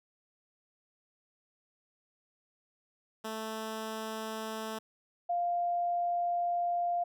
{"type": "tone pair in turn", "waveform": ["10% pulse", "sine"], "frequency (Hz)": [220, 698.5], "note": ["A3", "F5"], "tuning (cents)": [0, 0], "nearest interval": "octave + minor sixth", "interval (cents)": 2000, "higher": "second", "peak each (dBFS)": -28, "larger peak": "neither", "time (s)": [[3.24, 4.79], [5.29, 7.04]], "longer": "second", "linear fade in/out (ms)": 10, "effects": []}